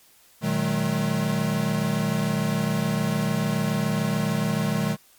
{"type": "tone cluster", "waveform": "square", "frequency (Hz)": [117.7, 154.5, 187.2, 214.1], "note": ["A#2", "D#3", "F#3", "A3"], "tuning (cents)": [17, -12, 20, -47], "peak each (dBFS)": [-32, -27, -29, -27], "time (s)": [0.41, 4.97], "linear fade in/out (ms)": 50, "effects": ["white hiss -56 dBFS RMS until 5.18 s", "MP3 96 kbps"]}